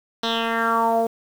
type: tone with low-pass filter sweep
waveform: 10% pulse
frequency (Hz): 228.7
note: A#3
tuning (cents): -33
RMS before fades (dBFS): -21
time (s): 0.23-1.07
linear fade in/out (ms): 5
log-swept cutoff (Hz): 4300 to 550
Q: 4.3
effects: 7-bit